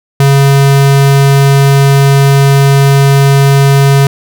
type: tone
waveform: square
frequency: 138.59 Hz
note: C#3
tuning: in tune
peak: -4 dBFS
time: 0.2-4.07 s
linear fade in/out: 2 ms
effects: none